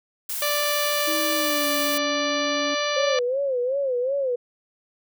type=noise; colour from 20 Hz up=blue; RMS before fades=-29 dBFS; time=0.29-1.98 s; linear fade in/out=5 ms
type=harmonic tone; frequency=587.3 Hz; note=D5; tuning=in tune; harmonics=1 / 2 / 3 / 4 / 5 / 6 / 7 / 8 / 10; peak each=-26 / -29 / -31 / -32 / -33 / -34 / -34 / -35 / -36 dBFS; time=0.42-3.19 s; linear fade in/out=2 ms
type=tone with pitch glide; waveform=triangle; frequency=315.8 to 284.6 Hz; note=D#4 to C#4; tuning=+26 to +46 cents; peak=-27 dBFS; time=1.07-2.75 s; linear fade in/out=10 ms; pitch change=-180 cents; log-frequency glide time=1.33-1.67 s
type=tone with vibrato; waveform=sine; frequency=523.3 Hz; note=C5; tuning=in tune; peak=-21 dBFS; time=2.96-4.36 s; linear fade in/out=10 ms; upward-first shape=sine; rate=2.7 Hz; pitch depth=130 cents each way
effects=none